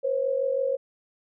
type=tone pair together; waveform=sine; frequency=493.9 / 540 Hz; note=B4 / C#5; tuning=0 / -45 cents; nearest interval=major second; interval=155 cents; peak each=-28 / -24 dBFS; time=0.03-0.77 s; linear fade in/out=20 ms; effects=none